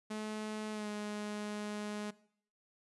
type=tone with pitch glide; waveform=sawtooth; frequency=214.7 to 209.1 Hz; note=A3 to G#3; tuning=-42 to +12 cents; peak=-34 dBFS; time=0.1-2.11 s; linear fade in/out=10 ms; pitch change=-46 cents; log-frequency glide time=0.72-0.88 s; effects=noise-tail reverb RT60 0.6 s tail -19 dB re dry + resampled to 24000 Hz